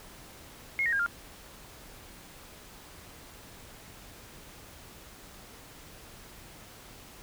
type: tone with pitch steps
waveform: sine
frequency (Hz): 2159 / 1868.7 / 1617.4 / 1399.9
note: C#7 / A#6 / G#6 / F6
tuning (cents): -46 / +4 / -46 / +4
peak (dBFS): -25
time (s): 0.79-1.062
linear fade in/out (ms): 0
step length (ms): 68
effects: pink hiss -50 dBFS RMS until 7.22 s